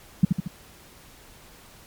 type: tone with echo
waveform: sine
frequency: 178 Hz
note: F3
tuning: 33 cents sharp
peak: -10 dBFS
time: 0.23-0.25 s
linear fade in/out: 5 ms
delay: 76 ms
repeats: 3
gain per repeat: -5 dB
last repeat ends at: 0.478 s
effects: pink hiss -50 dBFS RMS until 1.86 s + MP3 96 kbps